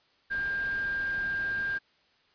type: tone in noise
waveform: sine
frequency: 1600 Hz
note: G6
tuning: 35 cents sharp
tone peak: -28 dBFS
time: 0.3-1.79 s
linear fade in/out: 20 ms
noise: pink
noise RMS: -45 dBFS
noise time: 0.3-1.79 s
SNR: +14 dB
effects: white hiss -66 dBFS RMS until 2.34 s + resampled to 11025 Hz

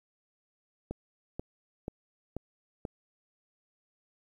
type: click train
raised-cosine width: 2 ms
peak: -22 dBFS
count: 5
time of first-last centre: 0.91-2.852 s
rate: 2.06 Hz
effects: 10-bit

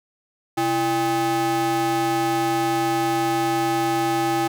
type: ring-modulated tone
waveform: square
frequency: 233.1 Hz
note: A#3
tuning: in tune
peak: -17 dBFS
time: 0.57-4.48 s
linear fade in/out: 10 ms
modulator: 569 Hz
effects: none

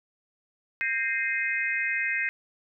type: tone cluster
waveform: sine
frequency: 1588 / 1846 / 2093 / 2519 Hz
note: G6 / A#6 / C7 / D#7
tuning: +22 / -17 / 0 / +21 cents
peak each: -32 / -31 / -29 / -31 dBFS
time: 0.81-2.29 s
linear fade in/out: 0 ms
effects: none

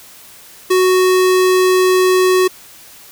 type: tone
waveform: square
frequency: 370 Hz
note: F#4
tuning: in tune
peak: -10 dBFS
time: 0.7-2.48 s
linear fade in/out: 10 ms
effects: white hiss -40 dBFS RMS until 3.11 s

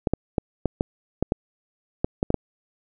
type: clicks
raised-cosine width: 2 ms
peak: -7 dBFS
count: 11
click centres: 0.072 / 0.136 / 0.382 / 0.657 / 0.809 / 1.226 / 1.321 / 2.045 / 2.229 / 2.304 / 2.343 s
effects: none

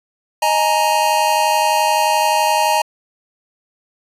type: chord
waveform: square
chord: D# suspended fourth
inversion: none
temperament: equal with one note detuned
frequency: 622.3 / 840.7 / 932.3 Hz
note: D#5 / G#5 / A#5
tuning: 0 / +21 / 0 cents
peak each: -21 / -18 / -17 dBFS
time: 0.42-2.82 s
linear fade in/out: 5 ms
effects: resampled to 32000 Hz

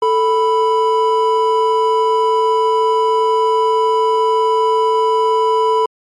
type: tone pair together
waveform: triangle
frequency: 440.5 / 989 Hz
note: A4 / B5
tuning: +2 / +2 cents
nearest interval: octave + major second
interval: 1400 cents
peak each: -12 dBFS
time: 0.02-5.86 s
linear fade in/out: 5 ms
effects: MP3 48 kbps

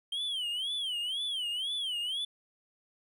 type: tone with vibrato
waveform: triangle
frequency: 3136 Hz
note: G7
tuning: in tune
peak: -30 dBFS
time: 0.12-2.25 s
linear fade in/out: 5 ms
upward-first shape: sine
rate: 2 Hz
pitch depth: 180 cents each way
effects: none

